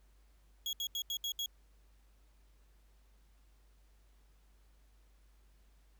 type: tone bursts at uneven times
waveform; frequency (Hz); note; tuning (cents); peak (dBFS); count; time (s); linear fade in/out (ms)
35% pulse; 3322; G#7; 0; -33; 6; 0.66-0.73 / 0.8-0.87 / 0.95-1.02 / 1.1-1.17 / 1.24-1.32 / 1.39-1.46; 2
effects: added 50 Hz sine -62 dBFS peak until 5.99 s + pink hiss -74 dBFS RMS until 5.99 s